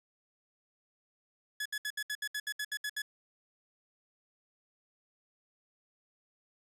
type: tone bursts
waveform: sawtooth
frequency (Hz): 1700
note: G#6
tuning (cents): +40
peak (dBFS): -30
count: 12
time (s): 1.6-3.02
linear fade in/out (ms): 5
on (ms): 56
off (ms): 68
effects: resampled to 32000 Hz + 10-bit